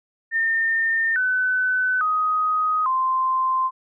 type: tone with pitch steps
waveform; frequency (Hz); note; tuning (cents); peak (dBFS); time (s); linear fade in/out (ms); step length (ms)
sine; 1814 / 1507.9 / 1253.4 / 1041.9; A#6 / F#6 / D#6 / C6; -48 / +32 / +12 / -8; -18; 0.31-3.71; 50; 850
effects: none